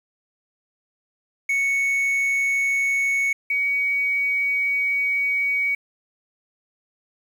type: tone pair in turn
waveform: triangle / sine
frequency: 2217 / 2252 Hz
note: C#7 / C#7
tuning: 0 / +27 cents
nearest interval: unison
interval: 27 cents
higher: second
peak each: -17 / -19 dBFS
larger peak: first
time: 1.49-3.33 / 3.5-5.75 s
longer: second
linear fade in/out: 5 ms
effects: 8-bit